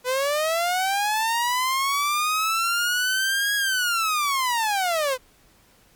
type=linear two-way sweep; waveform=sawtooth; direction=up then down; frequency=493.9 to 1661.2 to 493.9 Hz; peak=-17 dBFS; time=0.04-5.18 s; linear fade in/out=50 ms; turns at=3.55 s; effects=pink hiss -57 dBFS RMS until 5.95 s + MP3 96 kbps